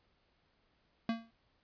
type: tone with exponential decay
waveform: square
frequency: 228.2 Hz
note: A#3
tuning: 37 cents flat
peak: -29 dBFS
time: 1.09-1.31 s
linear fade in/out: 2 ms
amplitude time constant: 46 ms
effects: pink hiss -74 dBFS RMS until 1.63 s + resampled to 11025 Hz